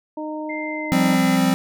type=harmonic tone; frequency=307.5 Hz; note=D#4; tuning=20 cents flat; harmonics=1 / 2 / 3; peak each=-28 / -31 / -33 dBFS; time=0.17-1.15 s; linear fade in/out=5 ms
type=tone with pitch glide; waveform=sine; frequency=2093 to 2044 Hz; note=C7 to C7; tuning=0 to -41 cents; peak=-29 dBFS; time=0.49-1.37 s; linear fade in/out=10 ms; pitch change=-41 cents; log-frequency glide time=0.61-1.17 s
type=chord; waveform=square; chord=F suspended second; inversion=none; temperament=equal; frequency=174.61 / 196 / 261.6 Hz; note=F3 / G3 / C4; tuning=0 / 0 / 0 cents; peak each=-22 / -22 / -19 dBFS; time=0.92-1.54 s; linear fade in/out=0 ms
effects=none